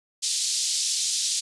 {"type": "band-pass noise", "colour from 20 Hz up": "pink", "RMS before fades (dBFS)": -26, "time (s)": [0.22, 1.41], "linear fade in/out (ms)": 20, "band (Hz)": [4100, 8800], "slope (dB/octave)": 24, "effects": ["resampled to 24000 Hz"]}